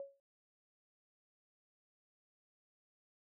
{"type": "tone with exponential decay", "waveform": "sine", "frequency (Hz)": 554.4, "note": "C#5", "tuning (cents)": 0, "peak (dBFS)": -39, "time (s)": [0, 0.2], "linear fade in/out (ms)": 1, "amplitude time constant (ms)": 42, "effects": []}